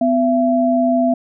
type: tone pair together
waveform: sine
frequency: 252.1 / 673 Hz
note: B3 / E5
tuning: +36 / +36 cents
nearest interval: octave + perfect fourth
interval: 1700 cents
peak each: -15 dBFS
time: 0.01-1.14 s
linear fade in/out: 5 ms
effects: none